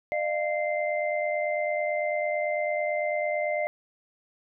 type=tone cluster; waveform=sine; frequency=604 / 693 / 2083 Hz; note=D5 / F5 / C7; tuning=+48 / -14 / -8 cents; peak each=-27 / -31 / -32 dBFS; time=0.12-3.67 s; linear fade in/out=0 ms; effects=none